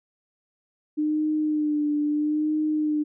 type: tone with vibrato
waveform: sine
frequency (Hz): 301.5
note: D4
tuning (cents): +46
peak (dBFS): -21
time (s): 0.97-3.04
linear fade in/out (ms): 20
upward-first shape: sine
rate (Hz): 0.76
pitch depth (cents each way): 34
effects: none